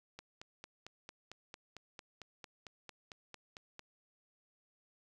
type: click train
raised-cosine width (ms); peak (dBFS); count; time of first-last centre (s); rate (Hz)
0.2; -30; 17; 0.19-3.794; 4.44
effects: 11-bit